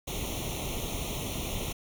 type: noise with comb filter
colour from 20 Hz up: pink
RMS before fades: -34 dBFS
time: 0.07-1.73 s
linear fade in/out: 10 ms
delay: 0.31 ms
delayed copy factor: +0.9
effects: none